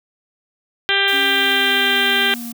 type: harmonic tone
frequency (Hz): 395.7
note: G4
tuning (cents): +16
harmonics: 1 / 2 / 3 / 4 / 5 / 6 / 7 / 8 / 9 / 10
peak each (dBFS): -25 / -27 / -30 / -19 / -23 / -24 / -26 / -19 / -25 / -30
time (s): 0.89-2.34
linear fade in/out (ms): 0
type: noise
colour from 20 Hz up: blue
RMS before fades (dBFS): -34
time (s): 1.08-2.52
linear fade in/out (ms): 0
type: linear sweep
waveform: triangle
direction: down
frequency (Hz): 277.2 to 233.1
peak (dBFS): -26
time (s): 1.12-2.53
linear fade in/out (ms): 20
effects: none